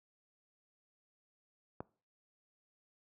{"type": "click", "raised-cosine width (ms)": 1, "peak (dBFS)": -26, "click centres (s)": 1.805, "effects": ["noise-tail reverb RT60 0.4 s tail -22 dB re dry", "high-pass 80 Hz 12 dB/octave"]}